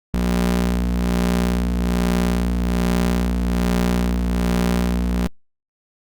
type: ring-modulated tone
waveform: 30% pulse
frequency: 60.2 Hz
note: B1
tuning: 44 cents flat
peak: -11 dBFS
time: 0.14-5.27 s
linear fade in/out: 0 ms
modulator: 121 Hz
effects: Opus 48 kbps